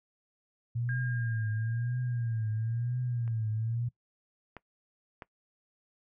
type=tone with vibrato; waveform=sine; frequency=116.5 Hz; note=A#2; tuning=1 cent flat; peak=-29 dBFS; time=0.75-3.89 s; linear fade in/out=10 ms; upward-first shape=triangle; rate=1 Hz; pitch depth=140 cents each way
type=tone with exponential decay; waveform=sine; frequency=1616 Hz; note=G#6; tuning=48 cents flat; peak=-35 dBFS; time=0.89-3.75 s; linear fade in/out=1 ms; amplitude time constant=620 ms
type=clicks; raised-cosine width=0.5 ms; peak=-37 / -28 / -27 dBFS; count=3; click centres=3.278 / 4.567 / 5.222 s
effects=noise-tail reverb RT60 0.1 s tail -21 dB re dry